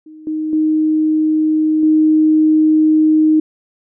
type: tone with level steps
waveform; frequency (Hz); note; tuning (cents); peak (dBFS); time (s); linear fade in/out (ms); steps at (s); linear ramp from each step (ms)
sine; 311.1; D#4; 0; -34 / -17 / -11 / -8; 0.06-3.4; 5; 0.27 / 0.53 / 1.83; 2
effects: none